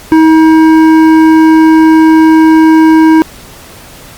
sine tone with hard clipping, 318.6 Hz, D#4, 41 cents sharp, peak -3 dBFS, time 0.12-3.22 s, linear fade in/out 0 ms, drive 11 dB, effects pink hiss -32 dBFS RMS until 4.17 s + Opus 48 kbps

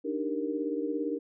sine chord, Eb major seventh, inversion third, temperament equal, 293.7 / 311.1 / 392 / 466.2 Hz, D4 / Eb4 / G4 / Bb4, 0 / 0 / 0 / 0 cents, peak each -33 / -35 / -37 / -34 dBFS, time 0.04-1.19 s, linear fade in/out 20 ms, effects none

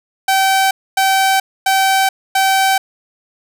sawtooth tone bursts, 771 Hz, G5, 29 cents flat, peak -7 dBFS, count 4, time 0.28-2.78 s, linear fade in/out 5 ms, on 430 ms, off 260 ms, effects none

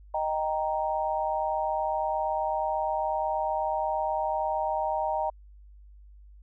sine chord, Eb major, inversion none, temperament equal, 622.3 / 784 / 932.3 Hz, Eb5 / G5 / Bb5, 0 / 0 / 0 cents, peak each -30 dBFS, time 0.14-5.3 s, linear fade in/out 5 ms, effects added 50 Hz sine -48 dBFS peak until 6.42 s

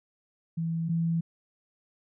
sine tone pair in turn, 164.81 / 166.15 Hz, E3 / E3, 0 / +14 cents, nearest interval unison, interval 14 cents, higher second, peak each -27 / -24 dBFS, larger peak second, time 0.57-0.89 / 0.89-1.21 s, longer neither, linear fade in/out 10 ms, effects none

